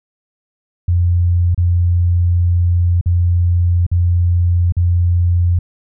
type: tone with dropouts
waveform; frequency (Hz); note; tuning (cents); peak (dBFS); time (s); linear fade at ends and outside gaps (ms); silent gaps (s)
sine; 87.5; F2; +4; -10; 0.88-5.59; 5; 1.547-1.577 / 3.012-3.059 / 3.866-3.915 / 4.723-4.767
effects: none